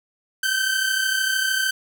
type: tone pair together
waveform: sawtooth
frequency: 1534.8 / 1568 Hz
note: G6 / G6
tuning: -37 / 0 cents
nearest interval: unison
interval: 37 cents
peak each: -18 / -21 dBFS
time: 0.43-1.71 s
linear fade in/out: 5 ms
effects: none